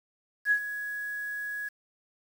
sine tone with ADSR envelope, 1673 Hz, G#6, 12 cents sharp, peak -19 dBFS, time 0.45-1.69 s, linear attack 62 ms, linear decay 77 ms, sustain -13 dB, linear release 11 ms, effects 8-bit

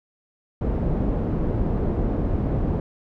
pink low-pass noise, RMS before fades -23 dBFS, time 0.61-2.8 s, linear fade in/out 2 ms, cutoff 450 Hz, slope 12 dB/octave, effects none

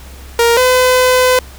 sawtooth tone pair in turn, 468 / 506.9 Hz, A#4 / B4, +7 / +45 cents, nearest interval minor second, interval 138 cents, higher second, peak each -4 dBFS, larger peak neither, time 0.39-0.57 / 0.57-1.39 s, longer second, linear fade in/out 2 ms, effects added 66 Hz sine -32 dBFS peak until 1.58 s + pink hiss -38 dBFS RMS until 1.58 s

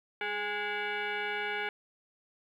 sine tone with frequency modulation, 417.3 Hz, G#4, 8 cents sharp, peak -31 dBFS, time 0.21-1.69 s, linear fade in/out 2 ms, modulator 621 Hz, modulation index 3.7, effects 11-bit

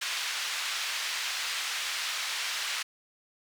white band-pass noise, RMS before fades -33 dBFS, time 0.01-2.83 s, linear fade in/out 10 ms, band 1400 to 4200 Hz, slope 12 dB/octave, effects none

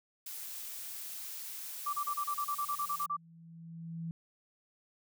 blue noise, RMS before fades -43 dBFS, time 0.26-3.06 s, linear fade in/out 5 ms
sine tone bursts, 1169 Hz, D6, 8 cents flat, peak -31 dBFS, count 13, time 1.86-3.168 s, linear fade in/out 10 ms, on 72 ms, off 31 ms
sine tone with exponential growth, 165.5 Hz, E3, 7 cents sharp, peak -35 dBFS, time 2.4-4.11 s, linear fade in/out 0 ms, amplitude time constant 370 ms
effects none

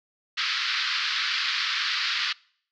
white band-pass noise, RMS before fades -27 dBFS, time 0.37-2.33 s, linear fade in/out 10 ms, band 1200 to 4800 Hz, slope 48 dB/octave, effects noise-tail reverb RT60 0.6 s tail -25 dB re dry

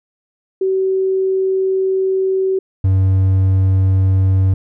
sine / triangle tone pair in turn, 380.6 / 95.15 Hz, F#4 / F#2, +49 / +49 cents, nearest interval 2 octaves, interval 2400 cents, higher first, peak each -13 / -8 dBFS, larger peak second, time 0.61-2.59 / 2.84-4.54 s, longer first, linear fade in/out 5 ms, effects none

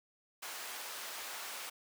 pink high-pass noise, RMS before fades -44 dBFS, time 0.42-1.7 s, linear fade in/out 10 ms, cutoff 810 Hz, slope 12 dB/octave, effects none

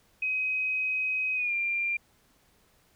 sine tone with pitch glide, 2526 to 2384 Hz, D#7 to D7, +26 to +25 cents, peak -26 dBFS, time 0.22-1.97 s, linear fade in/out 5 ms, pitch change -101 cents, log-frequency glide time 1.35-1.54 s, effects pink hiss -65 dBFS RMS until 2.95 s

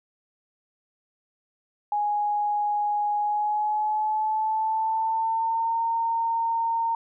sine tone with pitch glide, 830.6 to 916.3 Hz, G#5 to A#5, 0 to -30 cents, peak -22 dBFS, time 1.92-6.95 s, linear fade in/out 2 ms, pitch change +170 cents, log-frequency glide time 3.18-5.79 s, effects none

